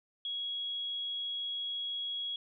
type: tone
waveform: sine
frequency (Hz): 3322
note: G#7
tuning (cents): 0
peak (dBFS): -34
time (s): 0.25-2.36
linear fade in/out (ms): 2
effects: none